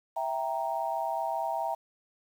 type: chord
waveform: sine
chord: E diminished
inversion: none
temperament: equal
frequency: 659.3 / 784 / 932.3 Hz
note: E5 / G5 / Bb5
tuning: 0 / 0 / 0 cents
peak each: -33 dBFS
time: 0.16-1.75 s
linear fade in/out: 10 ms
effects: 9-bit